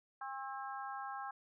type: harmonic tone with a mistuned harmonic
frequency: 269 Hz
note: C4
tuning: 48 cents sharp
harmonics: 3 / 4 / 5 / 6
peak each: -44 / -46 / -48 / -50 dBFS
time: 0.21-1.31 s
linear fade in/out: 5 ms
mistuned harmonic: 5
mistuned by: -36 cents
effects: none